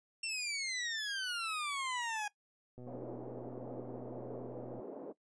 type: exponential sweep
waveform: 20% pulse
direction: down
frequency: 2738 to 820 Hz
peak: -31 dBFS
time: 0.23-2.28 s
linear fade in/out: 5 ms
type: click train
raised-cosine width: 2 ms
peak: -38 dBFS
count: 251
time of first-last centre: 2.78-4.796 s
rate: 124 Hz
type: band-pass noise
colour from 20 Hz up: white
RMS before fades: -46 dBFS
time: 2.86-5.13 s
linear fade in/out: 20 ms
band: 250 to 570 Hz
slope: 24 dB/octave
effects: noise-tail reverb RT60 0.1 s tail -18 dB re dry + resampled to 22050 Hz